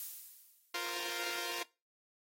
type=noise with exponential decay; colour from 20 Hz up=violet; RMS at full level=-39 dBFS; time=0-0.92 s; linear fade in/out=0 ms; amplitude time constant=200 ms
type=chord; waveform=5% pulse; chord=F suspended fourth; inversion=none; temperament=equal; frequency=349.2 / 466.2 / 523.3 Hz; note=F4 / Bb4 / C5; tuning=0 / 0 / 0 cents; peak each=-29 / -29 / -33 dBFS; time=0.74-1.63 s; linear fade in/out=5 ms
effects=noise-tail reverb RT60 0.3 s tail -22 dB re dry + AAC 48 kbps